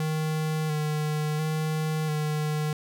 square tone with vibrato, 154.1 Hz, D#3, 16 cents flat, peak -26 dBFS, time 0-2.73 s, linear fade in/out 2 ms, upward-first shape square, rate 0.72 Hz, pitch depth 22 cents each way, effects none

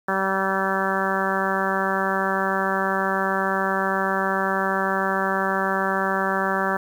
harmonic tone, 192.4 Hz, G3, 32 cents flat, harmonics 1 / 2 / 3 / 4 / 5 / 6 / 7 / 8 / 9, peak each -29 / -29 / -29 / -29 / -29 / -29 / -29 / -29 / -29 dBFS, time 0.08-6.77 s, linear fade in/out 5 ms, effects 8-bit

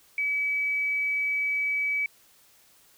sine tone, 2286 Hz, D7, 47 cents flat, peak -24 dBFS, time 0.18-2.06 s, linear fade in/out 2 ms, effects white hiss -59 dBFS RMS until 2.97 s

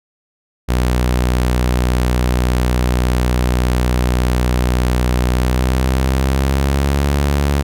sawtooth tone with pitch glide, 61.74 to 70.92 Hz, B1 to C#2, 0 to +40 cents, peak -9 dBFS, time 0.68-7.63 s, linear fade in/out 20 ms, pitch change +240 cents, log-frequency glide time 5.32-7.09 s, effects none

